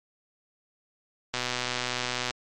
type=click train; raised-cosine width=0.2 ms; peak=-11 dBFS; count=121; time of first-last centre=1.34-2.308 s; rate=124 Hz; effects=MP3 64 kbps